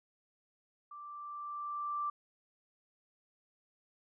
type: tone with level ramp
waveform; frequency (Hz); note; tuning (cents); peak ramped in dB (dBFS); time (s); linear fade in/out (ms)
sine; 1174.7; D6; 0; -46 to -32; 0.91-2.1; 5
effects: none